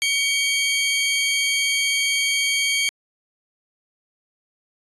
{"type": "tone pair together", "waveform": "sawtooth", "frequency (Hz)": [2258, 3197], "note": ["C#7", "G7"], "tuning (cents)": [31, 33], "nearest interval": "tritone", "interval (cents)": 602, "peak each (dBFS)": [-17, -20], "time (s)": [0.02, 2.89], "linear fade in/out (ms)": 0, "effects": ["resampled to 24000 Hz"]}